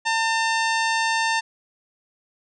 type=harmonic tone with a mistuned harmonic; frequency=900 Hz; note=A5; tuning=39 cents sharp; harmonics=1 / 2 / 3 / 4 / 5 / 6 / 7 / 8 / 9 / 10; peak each=-23 / -24 / -28 / -32 / -33 / -35 / -36 / -41 / -43 / -44 dBFS; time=0.05-1.41 s; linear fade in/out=20 ms; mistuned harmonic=9; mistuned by=+71 cents; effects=none